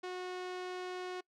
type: tone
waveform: sawtooth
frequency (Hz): 364.8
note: F#4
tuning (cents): -24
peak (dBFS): -35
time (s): 0.03-1.21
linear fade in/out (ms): 10
effects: noise-tail reverb RT60 0.1 s tail -24 dB re dry + low-pass 5000 Hz 12 dB/octave